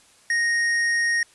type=tone with tanh clipping; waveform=triangle; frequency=1864.7 Hz; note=A#6; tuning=in tune; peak=-21 dBFS; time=0.3-1.23 s; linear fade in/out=2 ms; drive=16 dB; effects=white hiss -55 dBFS RMS until 1.34 s + resampled to 24000 Hz